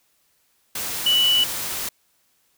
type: tone in noise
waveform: sine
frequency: 2960 Hz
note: F#7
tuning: in tune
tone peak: -15 dBFS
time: 1.06-1.44 s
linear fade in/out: 5 ms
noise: white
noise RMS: -28 dBFS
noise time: 0.75-1.89 s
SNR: +10 dB
effects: white hiss -65 dBFS RMS until 2.57 s